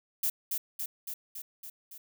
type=noise with echo; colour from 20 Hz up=violet; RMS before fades=-29 dBFS; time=0.23-0.3 s; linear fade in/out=5 ms; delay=280 ms; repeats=6; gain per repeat=-3 dB; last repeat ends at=1.98 s; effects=none